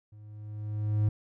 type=tone with level ramp; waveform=triangle; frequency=105.8 Hz; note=G#2; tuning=33 cents sharp; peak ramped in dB=-46 to -19 dBFS; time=0.12-1.09 s; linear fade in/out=5 ms; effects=none